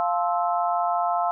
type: chord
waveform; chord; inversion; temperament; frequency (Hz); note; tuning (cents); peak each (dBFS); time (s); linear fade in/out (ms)
sine; F major seventh; none; just; 698.5 / 873.1 / 1047.7 / 1309.6; F5 / A5 / C6 / E6; 0 / -14 / +2 / -12; -23 / -28 / -29 / -29; 0-1.31; 0
effects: none